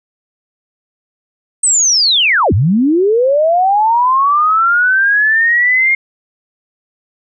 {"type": "linear two-way sweep", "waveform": "sine", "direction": "down then up", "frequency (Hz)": [8360, 81, 2143], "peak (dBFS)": -8, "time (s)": [1.63, 5.95], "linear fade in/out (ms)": 5, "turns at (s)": 2.53, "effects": []}